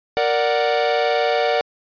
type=chord; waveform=45% pulse; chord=Bb augmented; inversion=none; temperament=equal; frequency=466.2 / 587.3 / 740 Hz; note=Bb4 / D5 / F#5; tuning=0 / 0 / 0 cents; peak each=-21 dBFS; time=0.17-1.61 s; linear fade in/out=0 ms; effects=resampled to 11025 Hz